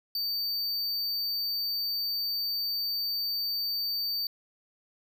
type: tone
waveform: square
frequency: 4600 Hz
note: D8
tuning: 37 cents flat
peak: -29 dBFS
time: 0.15-4.27 s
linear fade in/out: 2 ms
effects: none